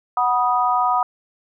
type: chord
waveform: sine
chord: B major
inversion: second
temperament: equal with one note detuned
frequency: 740 / 975.9 / 1244.5 Hz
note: F#5 / B5 / D#6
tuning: 0 / -21 / 0 cents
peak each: -20 dBFS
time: 0.17-1.03 s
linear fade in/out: 2 ms
effects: none